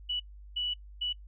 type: tone bursts at uneven times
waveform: sine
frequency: 2951 Hz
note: F#7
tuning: 5 cents flat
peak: -29 dBFS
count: 3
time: 0.09-0.2 / 0.56-0.74 / 1.01-1.13 s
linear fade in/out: 10 ms
effects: noise-tail reverb RT60 0.1 s tail -24 dB re dry + added 50 Hz sine -46 dBFS peak until 1.27 s